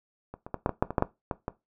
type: clicks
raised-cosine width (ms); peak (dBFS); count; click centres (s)
1; -25 / -25 / -16 / -9 / -14 / -7 / -18 / -8 / -8 / -14 / -16; 11; 0.34 / 0.465 / 0.543 / 0.661 / 0.693 / 0.825 / 0.906 / 0.982 / 1.024 / 1.312 / 1.481
effects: noise-tail reverb RT60 0.2 s tail -17 dB re dry